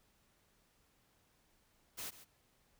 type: noise with echo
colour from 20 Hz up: white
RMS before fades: -44 dBFS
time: 1.97-2.11 s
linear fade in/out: 20 ms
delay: 140 ms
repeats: 1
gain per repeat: -14 dB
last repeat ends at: 2.25 s
effects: pink hiss -73 dBFS RMS until 2.79 s